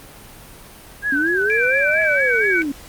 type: tone with vibrato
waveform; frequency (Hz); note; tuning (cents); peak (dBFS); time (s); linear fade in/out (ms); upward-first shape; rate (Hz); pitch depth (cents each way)
sine; 1587; G6; +21; -17; 1.02-2.64; 50; sine; 4.3; 110
type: linear two-way sweep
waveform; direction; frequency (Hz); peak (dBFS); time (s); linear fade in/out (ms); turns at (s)
sine; up then down; 269.1 to 646 to 269.1; -20; 1.12-2.72; 5; 2.01
type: tone with pitch glide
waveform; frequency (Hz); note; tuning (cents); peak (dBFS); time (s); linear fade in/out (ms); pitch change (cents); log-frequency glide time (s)
sine; 2349 to 2260; D7 to C#7; 0 to +33; -19; 1.5-2.62; 0; -67; 1.83-2.32
effects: pink hiss -41 dBFS RMS until 2.88 s + Opus 32 kbps